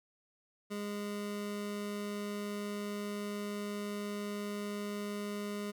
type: tone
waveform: 25% pulse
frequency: 205.7 Hz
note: G#3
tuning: 16 cents flat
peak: -33 dBFS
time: 0.7-5.72 s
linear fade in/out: 20 ms
effects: none